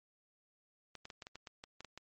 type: clicks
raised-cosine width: 0.2 ms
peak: -30 dBFS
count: 11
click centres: 0.953 / 1.054 / 1.102 / 1.222 / 1.269 / 1.356 / 1.472 / 1.639 / 1.806 / 1.847 / 1.976 s
effects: MP3 32 kbps